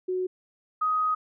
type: tone pair in turn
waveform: sine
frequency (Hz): 368.5 / 1254.2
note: F#4 / D#6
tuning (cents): -7 / +13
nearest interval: octave + major sixth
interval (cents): 2120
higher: second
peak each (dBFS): -25 / -22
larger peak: second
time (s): 0.08-0.27 / 0.81-1.15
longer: second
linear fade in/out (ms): 10
effects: none